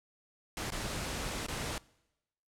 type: noise with dropouts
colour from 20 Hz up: pink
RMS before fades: -37 dBFS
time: 0.57-1.78 s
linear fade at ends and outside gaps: 1 ms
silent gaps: 0.704-0.721 / 1.465-1.484 s
effects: noise-tail reverb RT60 0.9 s tail -23 dB re dry + low-pass 10000 Hz 12 dB/octave